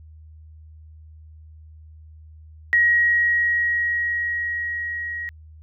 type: tone with level ramp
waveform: sine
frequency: 1897 Hz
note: A#6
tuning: 30 cents sharp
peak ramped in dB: -13 to -27 dBFS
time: 2.73-5.29 s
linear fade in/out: 0 ms
effects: added 78 Hz sine -42 dBFS peak until 5.62 s